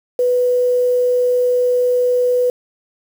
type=tone with quantisation; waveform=sine; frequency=494.9 Hz; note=B4; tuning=4 cents sharp; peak=-12 dBFS; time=0.19-2.5 s; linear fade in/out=2 ms; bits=6; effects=none